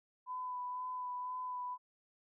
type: tone with vibrato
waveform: sine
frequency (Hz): 1000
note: B5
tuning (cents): +21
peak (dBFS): -38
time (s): 0.26-1.78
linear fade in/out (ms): 50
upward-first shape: sine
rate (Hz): 2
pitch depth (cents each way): 16
effects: none